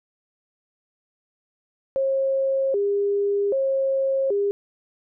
sine tone with vibrato, 466.2 Hz, A#4, in tune, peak -19 dBFS, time 1.96-4.51 s, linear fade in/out 0 ms, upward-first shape square, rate 0.64 Hz, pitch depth 250 cents each way, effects none

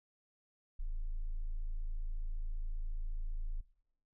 sine tone, 27.35 Hz, A0, 9 cents flat, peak -33 dBFS, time 0.79-3.61 s, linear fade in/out 10 ms, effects noise-tail reverb RT60 0.8 s tail -20 dB re dry + tanh soft clip ceiling -32 dBFS

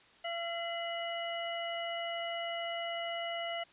harmonic tone with a mistuned harmonic, 679 Hz, F5, 49 cents flat, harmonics 1 / 2 / 3 / 4, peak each -37 / -46 / -42 / -41 dBFS, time 0.24-3.64 s, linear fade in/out 10 ms, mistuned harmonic 4, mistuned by +130 cents, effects white hiss -61 dBFS RMS until 3.72 s + resampled to 8000 Hz

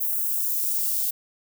violet noise with high-pass filter sweep, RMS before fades -25 dBFS, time 0-1.11 s, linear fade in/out 10 ms, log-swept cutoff 11000 to 3200 Hz, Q 0.72, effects none

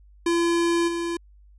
square tone with level steps, 340.1 Hz, F4, 46 cents flat, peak -20 / -26 dBFS, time 0.26-1.17 s, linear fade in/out 5 ms, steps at 0.87 s, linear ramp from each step 20 ms, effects added 50 Hz sine -49 dBFS peak until 1.58 s + resampled to 24000 Hz

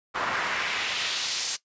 pink noise with band-pass filter sweep, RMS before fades -29 dBFS, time 0.14-1.57 s, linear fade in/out 20 ms, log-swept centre 1100 to 6200 Hz, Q 1.4, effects noise-tail reverb RT60 0.1 s tail -17 dB re dry + resampled to 16000 Hz

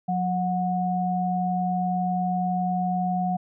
sine tone pair together, 180.9 / 731 Hz, F#3 / F#5, -39 / -21 cents, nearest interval 2 octaves, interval 2418 cents, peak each -25 dBFS, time 0.08-3.37 s, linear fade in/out 10 ms, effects none

